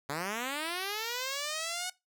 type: linear sweep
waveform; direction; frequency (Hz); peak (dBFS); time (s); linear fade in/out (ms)
5% pulse; up; 135 to 740; -22; 0.09-1.9; 5
effects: noise-tail reverb RT60 0.2 s tail -19 dB re dry